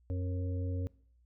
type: harmonic tone with a mistuned harmonic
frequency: 90.5 Hz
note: F#2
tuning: 38 cents flat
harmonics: 1 / 3 / 5 / 6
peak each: -32 / -42 / -46 / -48 dBFS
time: 0.1-0.87 s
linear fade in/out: 0 ms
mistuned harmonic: 5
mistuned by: +28 cents
effects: noise-tail reverb RT60 0.6 s tail -23 dB re dry + added 60 Hz sine -63 dBFS peak until 1.25 s